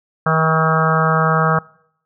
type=harmonic tone with a mistuned harmonic; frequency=159.9 Hz; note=D#3; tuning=48 cents sharp; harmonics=1 / 3 / 4 / 5 / 6 / 7 / 8 / 9 / 10; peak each=-17 / -23 / -23 / -24 / -28 / -21 / -19 / -24 / -25 dBFS; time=0.26-1.59 s; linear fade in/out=5 ms; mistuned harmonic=9; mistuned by=-37 cents; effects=noise-tail reverb RT60 0.7 s tail -24 dB re dry